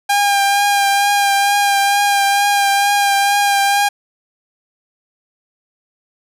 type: tone with vibrato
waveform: sawtooth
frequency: 804 Hz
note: G5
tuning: 44 cents sharp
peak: -8 dBFS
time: 0.09-3.89 s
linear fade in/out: 10 ms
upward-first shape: triangle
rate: 2.2 Hz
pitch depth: 24 cents each way
effects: resampled to 32000 Hz + 8-bit